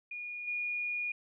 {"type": "tone with level steps", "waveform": "sine", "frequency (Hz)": 2440, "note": "D#7", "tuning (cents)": -34, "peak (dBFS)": [-38, -32], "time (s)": [0.11, 1.12], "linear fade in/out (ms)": 5, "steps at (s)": 0.47, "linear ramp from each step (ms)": 10, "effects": []}